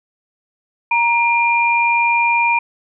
sine tone pair together, 939.6 / 2400 Hz, A#5 / D7, +13 / +37 cents, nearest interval octave + major third, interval 1624 cents, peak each -15 / -15 dBFS, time 0.91-2.59 s, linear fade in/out 5 ms, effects none

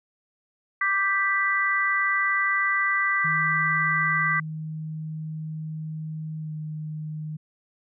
sine chord, G major, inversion second, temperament equal, 1174.7 / 1568 / 1975.5 Hz, D6 / G6 / B6, 0 / 0 / 0 cents, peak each -26 / -27 / -23 dBFS, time 0.81-4.4 s, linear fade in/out 5 ms
sine tone with pitch glide, 156.7 to 154.36 Hz, D#3 to D#3, +13 to -13 cents, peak -30 dBFS, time 3.24-7.37 s, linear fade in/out 10 ms, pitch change -26 cents, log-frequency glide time 6.39-6.52 s
effects none

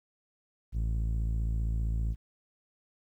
sawtooth tone with low-pass filter, 55.3 Hz, A1, 9 cents sharp, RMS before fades -30 dBFS, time 0.72-2.16 s, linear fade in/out 50 ms, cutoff 130 Hz, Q 0.67, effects 11-bit

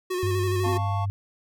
square tone with vibrato, 365.2 Hz, F#4, 23 cents flat, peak -26 dBFS, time 0.1-0.78 s, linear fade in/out 10 ms, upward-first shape square, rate 12 Hz, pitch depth 30 cents each way
sine tone with pitch glide, 98 to 99.25 Hz, G2 to G2, 0 to +22 cents, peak -24 dBFS, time 0.23-1.1 s, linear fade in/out 0 ms, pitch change +22 cents, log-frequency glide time 0.67-0.81 s
triangle chord, F augmented, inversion none, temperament equal with one note detuned, 698.5 / 883.6 / 1108.7 Hz, F5 / A5 / C#6, 0 / +7 / 0 cents, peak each -31 dBFS, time 0.63-1.06 s, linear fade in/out 20 ms
sine tone with exponential decay, 258.4 Hz, C4, 21 cents flat, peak -30 dBFS, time 0.66-1.05 s, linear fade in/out 2 ms, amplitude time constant 83 ms
effects none

